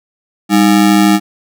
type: ring-modulated tone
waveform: square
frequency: 255.3 Hz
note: C4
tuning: 42 cents flat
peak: -4 dBFS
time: 0.49-1.2 s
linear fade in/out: 50 ms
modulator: 56.5 Hz
effects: none